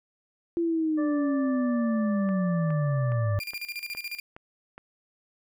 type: linear sweep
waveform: sine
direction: down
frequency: 341.7 to 98.1 Hz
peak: -23 dBFS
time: 0.57-3.39 s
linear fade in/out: 0 ms
type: harmonic tone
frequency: 586 Hz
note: D5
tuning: 4 cents flat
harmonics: 1 / 2 / 3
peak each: -33 / -39 / -43 dBFS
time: 0.97-3.4 s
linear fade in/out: 20 ms
type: click train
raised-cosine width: 0.5 ms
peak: -28 dBFS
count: 7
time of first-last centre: 2.29-4.78 s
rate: 2.41 Hz
type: tone with tremolo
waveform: 30% pulse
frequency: 2396 Hz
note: D7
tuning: 34 cents sharp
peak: -29 dBFS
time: 3.4-4.2 s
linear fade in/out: 2 ms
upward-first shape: square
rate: 14 Hz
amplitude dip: 75%
effects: none